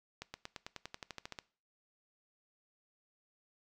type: accelerating click train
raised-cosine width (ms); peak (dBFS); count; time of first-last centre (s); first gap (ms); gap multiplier
0.2; -25; 14; 0.22-1.388; 120; 0.95
effects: noise-tail reverb RT60 0.4 s tail -20 dB re dry